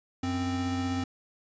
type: tone pair together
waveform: square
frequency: 92.5 / 261.6 Hz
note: F#2 / C4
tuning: 0 / 0 cents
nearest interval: octave + tritone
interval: 1800 cents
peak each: -34 / -30 dBFS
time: 0.23-1.04 s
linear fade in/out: 5 ms
effects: resampled to 16000 Hz